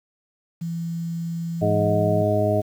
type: tone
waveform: sine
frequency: 167.6 Hz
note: E3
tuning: 29 cents sharp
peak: -25 dBFS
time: 0.61-2.23 s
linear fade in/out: 10 ms
type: harmonic tone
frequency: 104.5 Hz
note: G#2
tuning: 11 cents sharp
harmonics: 1 / 2 / 3 / 4 / 6 / 7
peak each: -23 / -28 / -28 / -26 / -21 / -30 dBFS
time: 1.61-2.62 s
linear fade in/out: 20 ms
effects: 8-bit